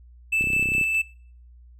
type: tone with tremolo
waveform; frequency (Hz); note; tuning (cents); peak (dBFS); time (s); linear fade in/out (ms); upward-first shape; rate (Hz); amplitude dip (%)
triangle; 2637; E7; 0; -18; 0.32-1.02; 10; square; 4.8; 30
type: click train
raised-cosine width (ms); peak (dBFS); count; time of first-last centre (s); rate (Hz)
3; -20; 14; 0.41-0.812; 32.3
effects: noise-tail reverb RT60 0.5 s tail -22 dB re dry + added 60 Hz sine -46 dBFS peak until 1.79 s